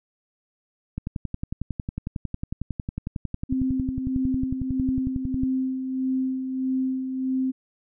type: click train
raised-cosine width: 5 ms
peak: -16 dBFS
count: 50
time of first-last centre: 0.98-5.435 s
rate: 11 Hz
type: tone with tremolo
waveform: sine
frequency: 260.9 Hz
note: C4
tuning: 5 cents flat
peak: -21 dBFS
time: 3.49-7.52 s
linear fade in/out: 20 ms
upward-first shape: sine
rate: 1.6 Hz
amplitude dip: 50%
effects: none